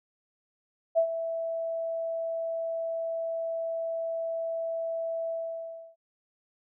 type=tone with ADSR envelope; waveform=sine; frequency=659.3 Hz; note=E5; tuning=in tune; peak=-18 dBFS; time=0.95-5.96 s; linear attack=30 ms; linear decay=85 ms; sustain=-11 dB; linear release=660 ms; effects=none